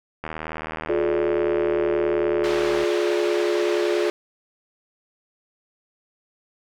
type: click train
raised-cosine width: 0.5 ms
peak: -15 dBFS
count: 206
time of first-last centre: 0.24-2.838 s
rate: 78.9 Hz
type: chord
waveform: sine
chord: D diminished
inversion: first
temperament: just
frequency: 352.4 / 422.9 / 587.3 Hz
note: F4 / Ab4 / D5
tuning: +16 / +31 / 0 cents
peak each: -22 / -23 / -27 dBFS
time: 0.89-4.1 s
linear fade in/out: 5 ms
type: band-pass noise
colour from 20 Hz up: pink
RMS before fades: -32 dBFS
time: 2.44-4.1 s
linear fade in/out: 0 ms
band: 750 to 3700 Hz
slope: 12 dB/octave
effects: none